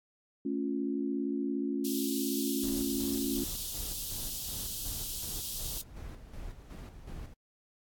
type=chord; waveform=sine; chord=A augmented; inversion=none; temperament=equal with one note detuned; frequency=220 / 277.2 / 350.6 Hz; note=A3 / C#4 / E#4; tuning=0 / 0 / +7 cents; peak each=-36 / -32 / -37 dBFS; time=0.45-3.44 s; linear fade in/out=5 ms
type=high-pass noise; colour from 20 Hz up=white; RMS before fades=-38 dBFS; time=1.84-5.82 s; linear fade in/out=10 ms; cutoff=3000 Hz; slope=48 dB/octave
type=noise with tremolo; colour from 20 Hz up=brown; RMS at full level=-42 dBFS; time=2.63-7.34 s; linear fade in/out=5 ms; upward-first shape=square; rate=2.7 Hz; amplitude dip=55%
effects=AAC 64 kbps